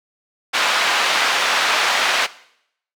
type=band-pass noise; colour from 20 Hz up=pink; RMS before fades=-18 dBFS; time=0.53-2.27 s; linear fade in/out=20 ms; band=1000 to 4000 Hz; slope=12 dB/octave; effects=noise-tail reverb RT60 0.7 s tail -18 dB re dry